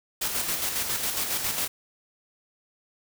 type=noise with tremolo; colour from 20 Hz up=white; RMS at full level=-27 dBFS; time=0.21-1.68 s; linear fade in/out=10 ms; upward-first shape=square; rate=7.3 Hz; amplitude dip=40%; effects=none